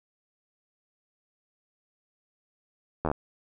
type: slowing click train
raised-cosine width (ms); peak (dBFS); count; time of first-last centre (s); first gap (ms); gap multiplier
1; -13; 6; 3.05-3.115; 12; 1.04
effects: none